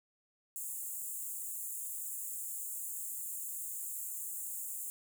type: high-pass noise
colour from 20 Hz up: pink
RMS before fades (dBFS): -41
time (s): 0.56-4.9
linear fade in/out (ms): 0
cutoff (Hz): 7000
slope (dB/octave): 96
effects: none